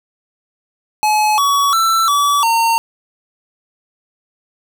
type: tone with pitch steps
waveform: square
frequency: 852 / 1128 / 1335 / 1147 / 915 Hz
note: G#5 / C#6 / E6 / D6 / A#5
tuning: +44 / +30 / +22 / -41 / -32 cents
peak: -12 dBFS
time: 1.03-2.78 s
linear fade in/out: 0 ms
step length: 350 ms
effects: 9-bit